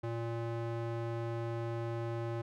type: tone with band-pass filter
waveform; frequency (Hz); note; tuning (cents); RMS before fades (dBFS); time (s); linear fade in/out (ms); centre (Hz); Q
square; 116.2; A#2; -5; -37; 0.03-2.42; 10; 460; 0.54
effects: none